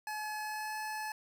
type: tone with pitch glide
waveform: 25% pulse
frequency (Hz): 853 to 860.4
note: G#5 to A5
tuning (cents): +46 to -39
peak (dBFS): -33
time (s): 0.07-1.12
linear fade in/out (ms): 2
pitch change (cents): +15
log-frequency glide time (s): 0.41-0.77
effects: none